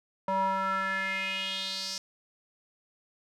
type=tone with band-pass filter sweep; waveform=square; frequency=191.9 Hz; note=G3; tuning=37 cents flat; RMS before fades=-31 dBFS; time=0.28-1.98 s; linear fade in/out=2 ms; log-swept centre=820 to 5500 Hz; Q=4.3; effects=none